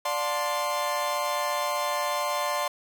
40% pulse chord, D minor seventh, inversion none, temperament equal with one note detuned, 587.3 / 716 / 880 / 1046.5 Hz, D5 / F5 / A5 / C6, 0 / +43 / 0 / 0 cents, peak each -30 / -33 / -34 / -28 dBFS, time 0.05-2.68 s, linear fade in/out 5 ms, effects none

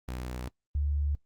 sawtooth / sine tone pair in turn, 62.1 / 72.47 Hz, B1 / D2, +10 / -22 cents, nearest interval minor third, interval 268 cents, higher second, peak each -30 / -26 dBFS, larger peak second, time 0.08-0.48 / 0.75-1.15 s, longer neither, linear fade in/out 0 ms, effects noise-tail reverb RT60 0.1 s tail -21 dB re dry + Opus 24 kbps

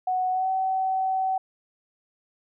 sine tone with pitch glide, 740 to 759.5 Hz, F#5 to F#5, 0 to +45 cents, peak -22 dBFS, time 0.07-1.38 s, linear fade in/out 5 ms, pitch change +45 cents, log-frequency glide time 0.31-0.49 s, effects none

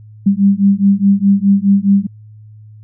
sine beating tone pair, 196 / 200.8 Hz, G3 / G3, 0 / +42 cents, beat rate 4.8 Hz, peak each -11 dBFS, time 0.26-2.07 s, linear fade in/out 10 ms, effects added 107 Hz sine -35 dBFS peak until 2.83 s

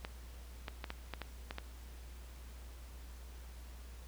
clicks, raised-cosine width 0.3 ms, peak -24 dBFS, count 8, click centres 0.049 / 0.682 / 0.842 / 0.904 / 1.137 / 1.217 / 1.509 / 1.584 s, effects added 60 Hz sine -48 dBFS peak until 4.07 s + pink hiss -59 dBFS RMS until 4.07 s

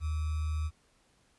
sine tone with sample-and-hold, 77.78 Hz, D#2, in tune, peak -29 dBFS, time 0-0.71 s, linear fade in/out 50 ms, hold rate 1225 Hz, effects pink hiss -68 dBFS RMS until 1.38 s + resampled to 24000 Hz

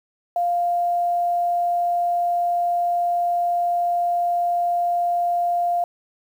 sine tone with quantisation, 698.5 Hz, F5, in tune, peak -18 dBFS, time 0.36-5.84 s, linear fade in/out 2 ms, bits 8, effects none

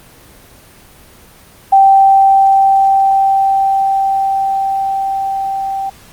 sine tone with level ramp, 780 Hz, G5, 9 cents flat, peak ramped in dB -3 to -16 dBFS, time 1.72-5.9 s, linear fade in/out 10 ms, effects pink hiss -41 dBFS RMS until 6.12 s + Opus 24 kbps

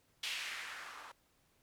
violet noise with low-pass filter sweep, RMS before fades -44 dBFS, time 0.23-1.12 s, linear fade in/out 5 ms, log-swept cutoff 3000 to 1000 Hz, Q 2, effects pink hiss -73 dBFS RMS until 1.62 s

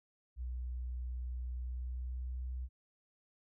sine tone with pitch glide, 61.74 to 63 Hz, B1 to B1, 0 to +35 cents, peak -37 dBFS, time 0.36-2.69 s, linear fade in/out 50 ms, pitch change +35 cents, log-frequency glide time 1.55-2.48 s, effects none

